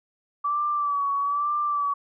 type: tone with vibrato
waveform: sine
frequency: 1153 Hz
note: D6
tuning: 32 cents flat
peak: -22 dBFS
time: 0.44-1.94 s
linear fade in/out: 10 ms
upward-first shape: sine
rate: 1.1 Hz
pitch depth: 48 cents each way
effects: none